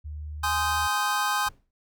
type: tone with pitch glide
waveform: sine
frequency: 75.2 to 76.78 Hz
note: D2 to D#2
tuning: +42 to -22 cents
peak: -33 dBFS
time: 0.04-0.88 s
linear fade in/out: 20 ms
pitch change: +36 cents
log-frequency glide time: 0.38-0.53 s
type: chord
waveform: square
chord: Ab major seventh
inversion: none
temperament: just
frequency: 830.6 / 1038.3 / 1245.9 / 1557.4 Hz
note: Ab5 / C6 / Eb6 / G6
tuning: 0 / -14 / +2 / -12 cents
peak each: -30 dBFS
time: 0.43-1.49 s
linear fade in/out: 10 ms
type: noise with exponential decay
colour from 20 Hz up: brown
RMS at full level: -40 dBFS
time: 1.46-1.71 s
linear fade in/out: 2 ms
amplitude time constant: 53 ms
effects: none